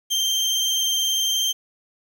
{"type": "tone with vibrato", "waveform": "30% pulse", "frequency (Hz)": 3154, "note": "G7", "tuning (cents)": 10, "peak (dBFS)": -17, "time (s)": [0.1, 1.53], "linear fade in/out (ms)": 20, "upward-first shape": "sine", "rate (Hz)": 19, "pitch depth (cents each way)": 15, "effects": ["8-bit"]}